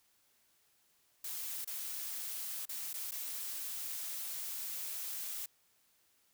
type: noise with dropouts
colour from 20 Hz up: blue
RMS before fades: -41 dBFS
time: 1.24-5.46 s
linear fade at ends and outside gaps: 5 ms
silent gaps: 1.647-1.673 / 2.655-2.691 / 2.932-2.939 / 3.111-3.118 s
effects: white hiss -72 dBFS RMS until 6.33 s